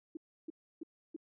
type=tone bursts; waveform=sine; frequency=321.3 Hz; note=E4; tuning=44 cents flat; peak=-39 dBFS; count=4; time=0.15-1.164 s; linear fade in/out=5 ms; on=21 ms; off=310 ms; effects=none